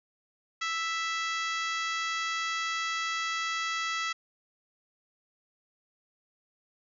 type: harmonic tone with a mistuned harmonic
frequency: 659.3 Hz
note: E5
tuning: in tune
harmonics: 2 / 3 / 4 / 5 / 6 / 7 / 8 / 9 / 10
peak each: -33 / -34 / -39 / -39 / -43 / -44 / -46 / -46 / -47 dBFS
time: 0.61-4.13 s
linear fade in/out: 10 ms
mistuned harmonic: 10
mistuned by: +25 cents
effects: none